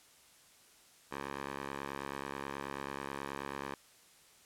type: tone with band-pass filter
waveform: 10% pulse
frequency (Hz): 69.3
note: C#2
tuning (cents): 0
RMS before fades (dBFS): -42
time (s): 1.11-3.75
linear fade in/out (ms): 10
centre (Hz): 1200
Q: 0.81
effects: white hiss -62 dBFS RMS until 4.45 s + low-pass 11000 Hz 12 dB/octave